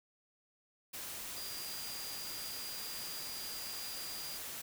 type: tone in noise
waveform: sine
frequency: 4813 Hz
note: D8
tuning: 42 cents sharp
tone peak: -45 dBFS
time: 1.36-4.38 s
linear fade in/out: 10 ms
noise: white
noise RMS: -44 dBFS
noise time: 0.93-4.62 s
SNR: -4 dB
effects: none